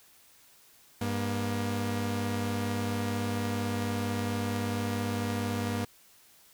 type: tone pair together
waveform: sawtooth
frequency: 100.07 / 238 Hz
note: G2 / A#3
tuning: +36 / +36 cents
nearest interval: octave + minor third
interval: 1500 cents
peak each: -28 dBFS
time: 1.01-5.85 s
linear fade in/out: 5 ms
effects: white hiss -59 dBFS RMS until 6.53 s